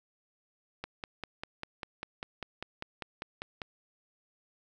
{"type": "click train", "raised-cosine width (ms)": 0.3, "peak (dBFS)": -21, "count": 15, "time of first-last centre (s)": [0.84, 3.618], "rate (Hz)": 5.04, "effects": []}